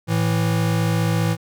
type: tone pair together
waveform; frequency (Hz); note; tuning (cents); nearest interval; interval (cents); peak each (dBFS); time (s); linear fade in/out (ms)
square; 110 / 164.81; A2 / E3; 0 / 0; perfect fifth; 700; -21; 0.07-1.37; 50
effects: none